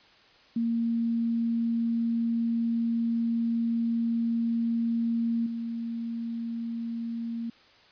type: tone with level steps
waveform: sine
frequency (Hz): 231.3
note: A#3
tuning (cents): -13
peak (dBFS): -24 / -30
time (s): 0.56-7.5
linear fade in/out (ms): 5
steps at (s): 5.46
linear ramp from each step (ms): 5
effects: white hiss -57 dBFS RMS until 7.91 s + resampled to 11025 Hz